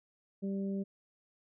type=harmonic tone; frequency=196 Hz; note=G3; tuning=in tune; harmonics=1 / 2 / 3; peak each=-33 / -41 / -48 dBFS; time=0.42-0.84 s; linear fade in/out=20 ms; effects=none